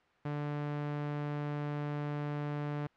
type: tone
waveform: sawtooth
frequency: 146.83 Hz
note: D3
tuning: in tune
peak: -30 dBFS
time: 0.25-2.87 s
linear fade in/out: 5 ms
effects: white hiss -67 dBFS RMS until 2.96 s + low-pass 2000 Hz 12 dB/octave